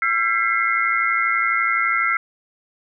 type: tone cluster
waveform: sine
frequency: 1356 / 1605 / 2021 / 2133 Hz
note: E6 / G6 / B6 / C7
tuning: +49 / +40 / +39 / +33 cents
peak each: -20 / -28 / -23 / -22 dBFS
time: 0.02-2.17 s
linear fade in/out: 2 ms
effects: none